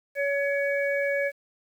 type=harmonic tone; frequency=563 Hz; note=C#5; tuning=27 cents sharp; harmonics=1 / 3 / 4; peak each=-25 / -30 / -31 dBFS; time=0.15-1.32 s; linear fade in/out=50 ms; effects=9-bit